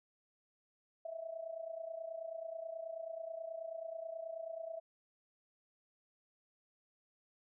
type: tone with amplitude modulation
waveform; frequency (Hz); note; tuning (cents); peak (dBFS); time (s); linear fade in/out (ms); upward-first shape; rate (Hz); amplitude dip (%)
sine; 656; E5; -9; -38; 1.05-4.8; 5; sine; 29.3; 75
effects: none